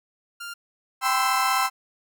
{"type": "tone", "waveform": "sawtooth", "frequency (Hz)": 1396.9, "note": "F6", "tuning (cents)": 0, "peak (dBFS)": -30, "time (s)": [0.4, 0.54], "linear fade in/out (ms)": 10}
{"type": "chord", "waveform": "35% pulse", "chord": "C major seventh", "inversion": "second", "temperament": "equal with one note detuned", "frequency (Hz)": [784, 1010.9, 1046.5, 1318.5], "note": ["G5", "B5", "C6", "E6"], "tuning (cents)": [0, 40, 0, 0], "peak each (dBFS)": [-24, -27, -24, -23], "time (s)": [1.01, 1.7], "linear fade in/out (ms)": 50}
{"effects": []}